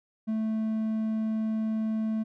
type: tone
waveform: triangle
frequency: 219.5 Hz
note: A3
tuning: 4 cents flat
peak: -24 dBFS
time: 0.27-2.24 s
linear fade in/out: 20 ms
effects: none